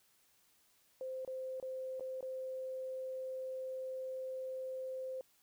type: tone with dropouts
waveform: sine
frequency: 520 Hz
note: C5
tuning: 11 cents flat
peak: -39 dBFS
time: 1.01-5.21 s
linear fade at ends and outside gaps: 1 ms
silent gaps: 1.249-1.276 / 1.6-1.626 / 1.997-2.007 / 2.208-2.227 s
effects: white hiss -71 dBFS RMS until 5.42 s